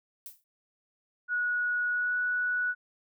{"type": "noise with exponential decay", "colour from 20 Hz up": "violet", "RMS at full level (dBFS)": -39, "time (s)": [0.26, 0.44], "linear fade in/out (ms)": 1, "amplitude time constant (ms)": 37}
{"type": "tone with pitch glide", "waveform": "sine", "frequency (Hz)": [1460, 1473.6], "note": ["F#6", "F#6"], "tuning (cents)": [-24, -7], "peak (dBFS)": -26, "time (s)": [1.28, 2.75], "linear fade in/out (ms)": 50, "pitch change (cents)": 17, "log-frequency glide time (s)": [1.92, 2.16]}
{"effects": []}